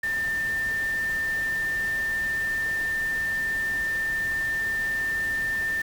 sine tone in noise, 1793 Hz, A6, 32 cents sharp, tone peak -24 dBFS, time 0.03-5.82 s, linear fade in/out 5 ms, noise pink, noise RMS -40 dBFS, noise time 0.03-5.82 s, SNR +13 dB, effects none

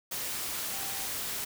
sine tone in noise, 785 Hz, G5, 2 cents sharp, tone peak -46 dBFS, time 0.73-1.06 s, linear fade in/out 10 ms, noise white, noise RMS -35 dBFS, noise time 0.11-1.45 s, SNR -14 dB, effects none

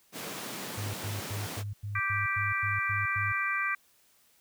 pink high-pass noise, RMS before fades -39 dBFS, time 0.12-1.64 s, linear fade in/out 50 ms, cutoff 150 Hz, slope 24 dB/octave
sine tone bursts, 102.5 Hz, G#2, 22 cents flat, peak -33 dBFS, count 10, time 0.77-3.325 s, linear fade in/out 10 ms, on 170 ms, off 95 ms
harmonic tone, 392 Hz, G4, in tune, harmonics 3 / 4 / 5 / 6, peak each -33 / -33 / -33 / -33 dBFS, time 1.95-3.75 s, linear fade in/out 5 ms
effects white hiss -65 dBFS RMS until 4.4 s

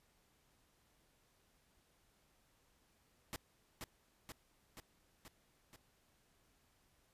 pink noise with echo, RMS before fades -44 dBFS, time 3.33-3.36 s, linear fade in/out 0 ms, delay 480 ms, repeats 5, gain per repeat -3 dB, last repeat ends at 5.76 s, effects pink hiss -74 dBFS RMS until 7.13 s + resampled to 32000 Hz

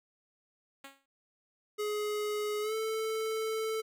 5% pulse tone with exponential decay, 274 Hz, C#4, 20 cents flat, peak -32 dBFS, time 0.84-1.06 s, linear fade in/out 5 ms, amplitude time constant 47 ms
square tone with pitch glide, 419.8 to 440.7 Hz, G#4 to A4, +19 to +3 cents, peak -32 dBFS, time 1.78-3.82 s, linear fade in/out 20 ms, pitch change +84 cents, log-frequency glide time 2.61-2.74 s
effects none

